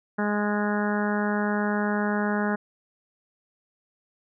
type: harmonic tone with a mistuned harmonic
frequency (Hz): 207.7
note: G#3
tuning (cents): 0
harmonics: 1 / 2 / 3 / 4 / 5 / 6 / 7 / 8 / 9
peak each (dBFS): -25 / -31 / -33 / -33 / -36 / -38 / -33 / -35 / -41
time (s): 0.18-2.56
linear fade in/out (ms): 10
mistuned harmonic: 9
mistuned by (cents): -27
effects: none